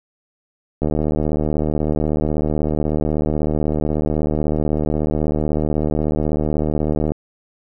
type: click train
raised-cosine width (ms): 2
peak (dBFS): -7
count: 481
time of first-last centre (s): 0.82-7.119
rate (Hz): 76.2
effects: none